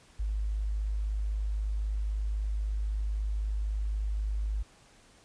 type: tone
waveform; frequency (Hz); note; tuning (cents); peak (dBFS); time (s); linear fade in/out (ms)
sine; 51.91; G#1; 0; -28; 0.19-4.63; 10
effects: pink hiss -59 dBFS RMS until 5.24 s + resampled to 22050 Hz